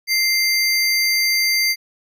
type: tone pair together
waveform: square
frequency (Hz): 2093 / 4699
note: C7 / D8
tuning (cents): 0 / 0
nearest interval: octave + major second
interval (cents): 1400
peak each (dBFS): -19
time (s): 0.07-1.76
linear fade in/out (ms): 50
effects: none